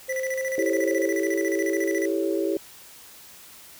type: tone with pitch glide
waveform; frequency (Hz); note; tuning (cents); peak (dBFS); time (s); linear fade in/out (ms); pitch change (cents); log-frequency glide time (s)
sine; 523.3 to 530.9; C5 to C5; 0 to +25; -26; 0.08-1.09; 20; +25; 0.2-0.86
type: tone with tremolo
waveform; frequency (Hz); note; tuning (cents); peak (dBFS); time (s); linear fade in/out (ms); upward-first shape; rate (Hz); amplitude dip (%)
square; 1975.5; B6; 0; -29; 0.09-2.06; 5; square; 14; 80
type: chord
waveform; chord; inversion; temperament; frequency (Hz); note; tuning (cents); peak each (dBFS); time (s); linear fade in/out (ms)
sine; A dominant seventh; second; equal; 329.6 / 392 / 440 / 554.4; E4 / G4 / A4 / C#5; 0 / 0 / 0 / 0; -26 / -26 / -32 / -30; 0.58-2.57; 2
effects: white hiss -47 dBFS RMS until 3.79 s